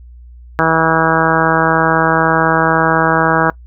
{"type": "harmonic tone", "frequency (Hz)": 162, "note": "E3", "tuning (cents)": -30, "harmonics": [1, 2, 3, 4, 5, 6, 7, 8, 9, 10], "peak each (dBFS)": [-19, -19, -19, -19, -19, -19, -19, -19, -19, -19], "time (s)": [0.59, 3.5], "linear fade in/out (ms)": 0, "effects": ["noise-tail reverb RT60 0.1 s tail -22 dB re dry", "added 60 Hz sine -34 dBFS peak until 3.66 s"]}